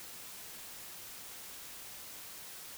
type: silence
effects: white hiss -48 dBFS RMS until 2.77 s